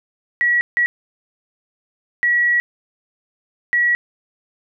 sine tone bursts at uneven times, 1925 Hz, B6, 45 cents flat, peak -13 dBFS, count 4, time 0.41-0.61 / 0.77-0.86 / 2.23-2.6 / 3.73-3.95 s, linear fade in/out 0 ms, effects none

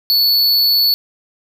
square tone with amplitude modulation, 4435 Hz, C#8, in tune, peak -9 dBFS, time 0.1-0.94 s, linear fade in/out 0 ms, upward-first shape sine, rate 244 Hz, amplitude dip 45%, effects none

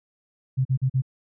sine tone bursts, 130.81 Hz, C3, in tune, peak -18 dBFS, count 4, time 0.57-1.021 s, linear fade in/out 20 ms, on 82 ms, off 41 ms, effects none

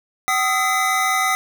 square tone cluster, 762 / 1247 / 1333 / 2022 Hz, G5 / D#6 / E6 / B6, -49 / +3 / +19 / +40 cents, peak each -23 / -22 / -30 / -22 dBFS, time 0.28-1.35 s, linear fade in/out 0 ms, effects none

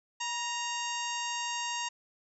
harmonic tone with a mistuned harmonic, 932.3 Hz, A#5, in tune, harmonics 1 / 2 / 3 / 4 / 5 / 6 / 7 / 8, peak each -36 / -41 / -38 / -44 / -45 / -45 / -41 / -44 dBFS, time 0.2-1.89 s, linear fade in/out 10 ms, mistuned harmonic 1, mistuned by +46 cents, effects none

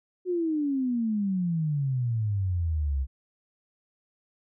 sine exponential sweep, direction down, 370 to 64.5 Hz, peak -24 dBFS, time 0.25-3.07 s, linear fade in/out 50 ms, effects none

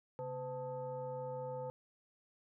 sine tone with frequency modulation, 509 Hz, C5, 48 cents flat, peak -39 dBFS, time 0.19-1.7 s, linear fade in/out 0 ms, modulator 374 Hz, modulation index 0.9, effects none

